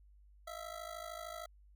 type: ring-modulated tone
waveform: 25% pulse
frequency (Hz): 659.3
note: E5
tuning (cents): 0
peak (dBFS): -37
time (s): 0.47-1.46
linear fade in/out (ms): 5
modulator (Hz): 26.6
effects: added 50 Hz sine -59 dBFS peak until 1.75 s